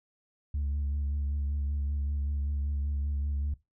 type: tone with vibrato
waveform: sine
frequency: 71.5 Hz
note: D2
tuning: 46 cents flat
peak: -26 dBFS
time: 0.54-3.54 s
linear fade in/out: 5 ms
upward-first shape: sine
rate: 5.2 Hz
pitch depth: 33 cents each way
effects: noise-tail reverb RT60 0.2 s tail -20 dB re dry + tanh soft clip ceiling -26 dBFS